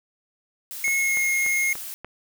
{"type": "noise", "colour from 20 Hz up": "blue", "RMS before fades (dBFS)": -35, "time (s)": [0.71, 1.94], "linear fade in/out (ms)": 0}
{"type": "tone with pitch glide", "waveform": "square", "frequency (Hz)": [2176, 2151], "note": ["C#7", "C7"], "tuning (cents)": [-33, 47], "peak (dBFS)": -21, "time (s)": [0.84, 1.73], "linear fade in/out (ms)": 2, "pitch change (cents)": -20, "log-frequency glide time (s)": [0.98, 1.2]}
{"type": "click train", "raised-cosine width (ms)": 0.5, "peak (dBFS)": -22, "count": 5, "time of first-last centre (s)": [0.88, 2.046], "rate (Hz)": 3.43}
{"effects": []}